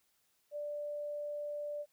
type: tone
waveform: sine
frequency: 588 Hz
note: D5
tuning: 2 cents sharp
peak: -37 dBFS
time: 0.51-1.86 s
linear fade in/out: 50 ms
effects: white hiss -75 dBFS RMS until 1.92 s